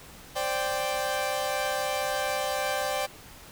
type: chord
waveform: sawtooth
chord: C suspended second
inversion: none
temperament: equal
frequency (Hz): 523.3 / 587.3 / 784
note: C5 / D5 / G5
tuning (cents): 0 / 0 / 0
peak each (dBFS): -29 / -27 / -27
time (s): 0.35-3.07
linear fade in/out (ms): 20
effects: pink hiss -48 dBFS RMS until 3.51 s